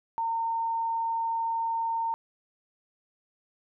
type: tone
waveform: sine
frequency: 913 Hz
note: A#5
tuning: 36 cents flat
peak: -26 dBFS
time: 0.18-2.14 s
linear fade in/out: 0 ms
effects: none